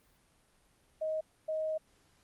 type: tone bursts at uneven times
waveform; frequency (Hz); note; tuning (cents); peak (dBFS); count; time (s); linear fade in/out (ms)
sine; 628; D#5; +16; -31; 2; 1.01-1.21 / 1.48-1.78; 10
effects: pink hiss -68 dBFS RMS until 2.23 s + Opus 32 kbps